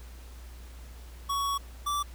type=tone pair in turn; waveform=square; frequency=1119 / 1162.9 Hz; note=C#6 / D6; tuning=+16 / -17 cents; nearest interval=minor second; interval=67 cents; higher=second; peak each=-28 dBFS; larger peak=neither; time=1.29-1.58 / 1.86-2.03 s; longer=first; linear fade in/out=10 ms; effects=added 60 Hz sine -43 dBFS peak until 2.14 s + pink hiss -54 dBFS RMS until 2.14 s